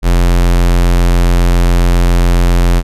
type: tone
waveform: square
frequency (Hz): 43.65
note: F1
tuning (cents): 0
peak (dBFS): -7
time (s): 0.02-2.83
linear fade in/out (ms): 50
effects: resampled to 32000 Hz